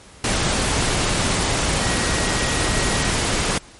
sine tone in noise, 1900 Hz, A#6, 33 cents sharp, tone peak -30 dBFS, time 1.82-3.1 s, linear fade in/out 2 ms, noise pink, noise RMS -20 dBFS, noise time 0.24-3.58 s, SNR -13 dB, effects pink hiss -45 dBFS RMS until 3.79 s + MP3 48 kbps

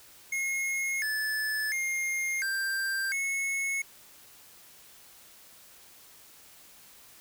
square tone with pitch steps, 2159 / 1737 / 2128 / 1579 / 2190 Hz, C#7 / A6 / C7 / G6 / C#7, -46 / -23 / +29 / +12 / -22 cents, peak -29 dBFS, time 0.32-3.82 s, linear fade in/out 5 ms, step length 700 ms, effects white hiss -54 dBFS RMS until 7.2 s

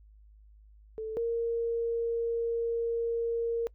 sine tone pair in turn, 440 / 464.3 Hz, A4 / A#4, 0 / -7 cents, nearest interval minor second, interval 93 cents, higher second, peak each -33 / -27 dBFS, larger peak second, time 0.98-1.17 / 1.17-3.67 s, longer second, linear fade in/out 0 ms, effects noise-tail reverb RT60 0.1 s tail -24 dB re dry + added 52 Hz sine -53 dBFS peak until 3.74 s

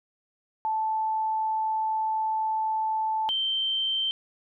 sine tone pair in turn, 876 / 3122 Hz, A5 / G7, -8 / -8 cents, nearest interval octave + minor seventh, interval 2200 cents, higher second, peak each -24 dBFS, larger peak neither, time 0.65-3.29 / 3.29-4.11 s, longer first, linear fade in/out 0 ms, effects none

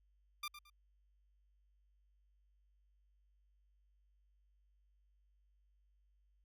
15% pulse tone with echo, 1191 Hz, D6, 24 cents sharp, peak -34 dBFS, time 0.43-0.48 s, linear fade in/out 5 ms, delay 110 ms, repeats 2, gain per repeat -11 dB, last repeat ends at 0.7 s, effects added 50 Hz sine -70 dBFS peak until 6.44 s

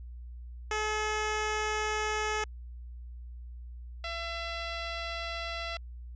10% pulse tone pair in turn, 428 / 673 Hz, A4 / E5, -48 / +36 cents, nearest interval minor sixth, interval 784 cents, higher second, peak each -21 / -26 dBFS, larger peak first, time 0.71-2.44 / 4.04-5.77 s, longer neither, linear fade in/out 2 ms, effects added 60 Hz sine -41 dBFS peak until 6.15 s + resampled to 16000 Hz

